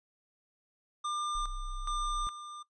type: tone with tremolo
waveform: square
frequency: 1199 Hz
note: D6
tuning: 36 cents sharp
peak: -33 dBFS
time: 1.04-2.63 s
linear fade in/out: 10 ms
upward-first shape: square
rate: 1.2 Hz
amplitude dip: 70%
type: tone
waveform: sine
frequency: 32.21 Hz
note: C1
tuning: 26 cents flat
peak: -36 dBFS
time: 1.35-2.27 s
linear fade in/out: 0 ms
effects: noise-tail reverb RT60 0.1 s tail -17 dB re dry + resampled to 22050 Hz